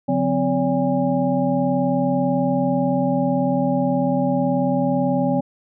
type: tone cluster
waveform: sine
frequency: 140.4 / 180.7 / 258.9 / 570 / 814 Hz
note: C#3 / F#3 / C4 / C#5 / G#5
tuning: +22 / -41 / -18 / +48 / -35 cents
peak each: -27 / -24 / -20 / -23 / -26 dBFS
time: 0.08-5.41 s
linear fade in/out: 10 ms
effects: none